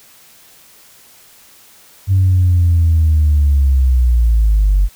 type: linear sweep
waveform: sine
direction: down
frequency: 96.8 to 46 Hz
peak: -7 dBFS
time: 2.07-4.89 s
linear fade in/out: 50 ms
effects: tanh soft clip ceiling -5 dBFS + white hiss -45 dBFS RMS until 4.95 s